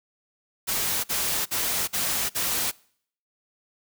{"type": "noise bursts", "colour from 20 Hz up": "white", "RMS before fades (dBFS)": -26, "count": 5, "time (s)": [0.67, 2.716], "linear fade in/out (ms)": 20, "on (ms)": 370, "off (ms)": 49, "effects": ["noise-tail reverb RT60 0.6 s tail -24 dB re dry"]}